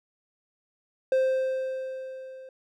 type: tone with level ramp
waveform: triangle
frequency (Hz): 523.3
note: C5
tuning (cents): 0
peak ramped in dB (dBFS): -17 to -40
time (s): 1.12-2.49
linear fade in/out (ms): 2
effects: none